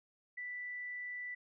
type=tone; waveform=sine; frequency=1975.5 Hz; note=B6; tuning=in tune; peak=-40 dBFS; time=0.37-1.35 s; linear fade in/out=10 ms; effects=none